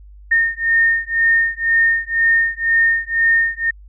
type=beating tone pair; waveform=sine; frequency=1829 / 1831 Hz; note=A#6 / A#6; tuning=-33 / -32 cents; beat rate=2 Hz; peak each=-16 dBFS; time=0.31-3.71 s; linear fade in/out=10 ms; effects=added 50 Hz sine -38 dBFS peak until 3.88 s